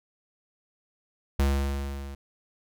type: tone with level ramp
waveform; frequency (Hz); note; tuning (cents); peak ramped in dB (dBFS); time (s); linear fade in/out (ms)
square; 69.3; C#2; 0; -20 to -38; 1.39-2.15; 5
effects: none